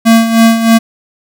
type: tone with tremolo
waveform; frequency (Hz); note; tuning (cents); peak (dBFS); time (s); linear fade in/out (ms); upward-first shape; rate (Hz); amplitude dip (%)
square; 227.2; A#3; -44; -3; 0.05-0.79; 20; sine; 3.2; 65
effects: none